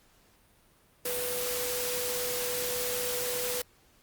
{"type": "tone in noise", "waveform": "sine", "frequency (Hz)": 493.5, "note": "B4", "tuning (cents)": -1, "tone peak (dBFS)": -34, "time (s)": [1.05, 3.62], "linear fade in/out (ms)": 5, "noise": "white", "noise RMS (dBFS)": -33, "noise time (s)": [1.05, 3.62], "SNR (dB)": -4, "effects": ["pink hiss -63 dBFS RMS until 4.02 s", "Opus 48 kbps"]}